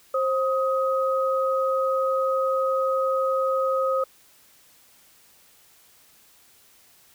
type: tone pair together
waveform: sine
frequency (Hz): 530 / 1258.3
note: C5 / D#6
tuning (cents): +22 / +19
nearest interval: octave + minor third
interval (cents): 1497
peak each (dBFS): -22 / -25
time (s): 0.14-4.04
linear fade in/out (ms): 5
effects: white hiss -56 dBFS RMS until 7.14 s